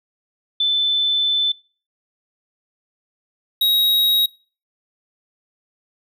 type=tone pair in turn; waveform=sine / square; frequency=3520 / 3804 Hz; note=A7 / A#7; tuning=0 / +34 cents; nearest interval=minor second; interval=134 cents; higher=second; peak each=-15 dBFS; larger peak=neither; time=0.6-1.52 / 3.61-4.26 s; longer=first; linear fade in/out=5 ms; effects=noise-tail reverb RT60 0.4 s tail -25 dB re dry